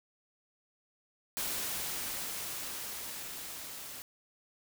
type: noise with level ramp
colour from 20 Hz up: white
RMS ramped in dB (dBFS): -35 to -45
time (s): 1.37-4.02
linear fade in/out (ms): 0
effects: none